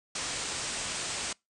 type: low-pass noise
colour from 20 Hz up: white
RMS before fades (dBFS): -35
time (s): 0.15-1.33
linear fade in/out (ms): 5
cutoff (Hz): 9000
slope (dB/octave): 96
effects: noise-tail reverb RT60 0.2 s tail -25 dB re dry